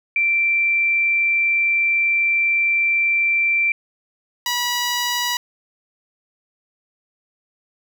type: tone pair in turn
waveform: sine / 10% pulse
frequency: 2349 / 972.3 Hz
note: D7 / B5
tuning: 0 / -27 cents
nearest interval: octave + minor third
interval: 1527 cents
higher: first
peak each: -15 / -11 dBFS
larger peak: second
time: 0.16-3.72 / 4.46-5.37 s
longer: first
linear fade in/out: 2 ms
effects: none